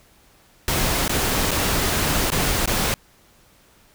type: noise with dropouts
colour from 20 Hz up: pink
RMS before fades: -21 dBFS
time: 0.68-2.94 s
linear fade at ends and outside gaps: 1 ms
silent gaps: 1.08-1.094 / 1.509-1.514 / 2.303-2.319 / 2.658-2.675 s
effects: pink hiss -55 dBFS RMS until 3.94 s